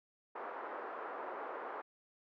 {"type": "band-pass noise", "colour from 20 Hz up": "white", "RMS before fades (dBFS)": -44, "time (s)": [0.35, 1.82], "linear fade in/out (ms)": 10, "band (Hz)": [360, 1300], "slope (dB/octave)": 24, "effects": []}